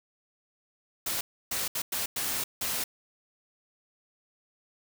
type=noise bursts at uneven times; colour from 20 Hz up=white; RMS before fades=-31 dBFS; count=6; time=1.06-1.21 / 1.51-1.68 / 1.75-1.82 / 1.92-2.06 / 2.16-2.44 / 2.61-2.84 s; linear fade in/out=5 ms; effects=none